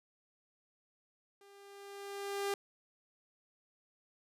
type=tone with level ramp; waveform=sawtooth; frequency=399.5 Hz; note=G4; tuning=33 cents sharp; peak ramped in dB=-55 to -28 dBFS; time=1.41-2.54 s; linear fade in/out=2 ms; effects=resampled to 32000 Hz